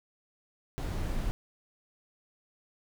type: noise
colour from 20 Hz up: brown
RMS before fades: -32 dBFS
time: 0.78-1.31 s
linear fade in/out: 0 ms
effects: none